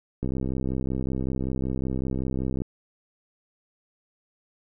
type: click train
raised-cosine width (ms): 3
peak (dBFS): -16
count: 157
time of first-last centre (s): 0.23-2.619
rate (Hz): 65.3
effects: none